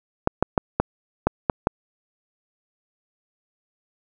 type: clicks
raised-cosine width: 1 ms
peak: -3 dBFS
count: 7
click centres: 0.274 / 0.426 / 0.578 / 0.8 / 1.27 / 1.498 / 1.671 s
effects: none